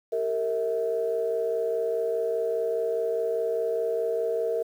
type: tone cluster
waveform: sine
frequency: 394.6 / 459.5 / 645 Hz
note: G4 / A#4 / E5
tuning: +11 / -25 / -38 cents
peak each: -34 / -25 / -30 dBFS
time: 0.12-4.63 s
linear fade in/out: 10 ms
effects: tanh soft clip ceiling -15 dBFS + 9-bit